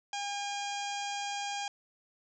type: harmonic tone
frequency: 809 Hz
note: G#5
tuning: 46 cents flat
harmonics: 1 / 2 / 3 / 4 / 5 / 6 / 7 / 8 / 9 / 10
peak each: -36 / -45 / -43 / -42 / -54 / -46 / -49 / -47 / -50 / -60 dBFS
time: 0.13-1.68 s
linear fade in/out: 2 ms
effects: none